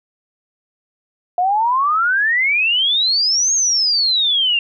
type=exponential two-way sweep; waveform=sine; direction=up then down; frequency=700 to 6600 to 2738 Hz; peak=-13 dBFS; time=1.38-4.59 s; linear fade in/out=2 ms; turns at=3.53 s; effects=none